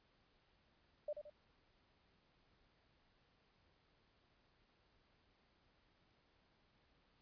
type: tone with echo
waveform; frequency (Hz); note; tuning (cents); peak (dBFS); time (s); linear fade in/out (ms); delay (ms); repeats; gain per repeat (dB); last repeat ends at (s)
sine; 595; D5; +22; -39; 1.08-1.13; 5; 85; 2; -7; 1.3
effects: pink hiss -75 dBFS RMS until 7.21 s + resampled to 11025 Hz